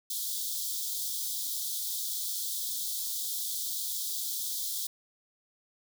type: high-pass noise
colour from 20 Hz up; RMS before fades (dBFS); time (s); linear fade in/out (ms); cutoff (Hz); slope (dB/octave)
white; -34; 0.1-4.87; 5; 3300; 96
effects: none